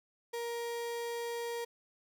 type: tone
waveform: 35% pulse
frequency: 470 Hz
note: A#4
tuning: 14 cents sharp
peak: -34 dBFS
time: 0.33-1.65 s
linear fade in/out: 10 ms
effects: none